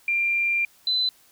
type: tone pair in turn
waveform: sine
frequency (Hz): 2381 / 4021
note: D7 / B7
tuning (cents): +23 / +30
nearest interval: major sixth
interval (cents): 907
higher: second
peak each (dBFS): -20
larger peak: neither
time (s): 0.08-0.65 / 0.87-1.09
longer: first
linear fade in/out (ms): 2
effects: white hiss -57 dBFS RMS until 1.31 s